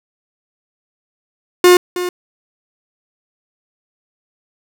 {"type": "tone with echo", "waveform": "45% pulse", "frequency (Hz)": 358.4, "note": "F4", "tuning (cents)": 45, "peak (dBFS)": -5, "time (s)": [1.64, 1.77], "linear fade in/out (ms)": 2, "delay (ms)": 320, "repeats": 1, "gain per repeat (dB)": -13, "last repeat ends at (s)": 2.09, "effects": []}